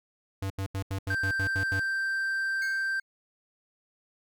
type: tone bursts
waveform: square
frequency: 96.9 Hz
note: G2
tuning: 20 cents flat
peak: -30 dBFS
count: 9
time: 0.42-1.798 s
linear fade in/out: 5 ms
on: 82 ms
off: 80 ms
type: tone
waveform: triangle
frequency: 1568 Hz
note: G6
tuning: in tune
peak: -25 dBFS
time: 1.1-3 s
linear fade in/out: 5 ms
type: tone with exponential decay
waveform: 20% pulse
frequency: 2172 Hz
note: C#7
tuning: 36 cents flat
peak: -33 dBFS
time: 2.62-3.02 s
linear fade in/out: 1 ms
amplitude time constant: 85 ms
effects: none